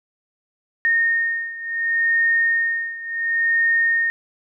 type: beating tone pair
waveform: sine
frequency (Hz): 1840 / 1840.7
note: A#6 / A#6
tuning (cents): -23 / -22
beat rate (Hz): 0.7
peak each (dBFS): -19 / -22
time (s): 0.85-4.1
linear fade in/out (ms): 0
effects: none